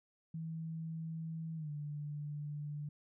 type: tone with pitch glide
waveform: sine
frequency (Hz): 161.9 to 147.61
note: E3 to D3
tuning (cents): -31 to +9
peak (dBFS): -39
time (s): 0.34-2.89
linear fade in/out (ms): 5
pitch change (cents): -160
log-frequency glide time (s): 1.56-1.7
effects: none